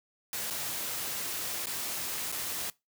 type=noise with dropouts; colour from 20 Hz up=white; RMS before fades=-35 dBFS; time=0.33-2.7 s; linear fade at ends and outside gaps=1 ms; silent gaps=0.502-0.507 / 1.658-1.669 / 2.318-2.324 s; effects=noise-tail reverb RT60 0.2 s tail -21 dB re dry + high-pass 80 Hz 12 dB/octave